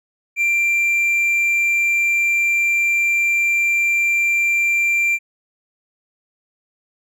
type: tone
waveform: triangle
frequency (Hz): 2365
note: D7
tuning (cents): +12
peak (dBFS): -13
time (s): 0.36-5.19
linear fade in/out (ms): 50
effects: none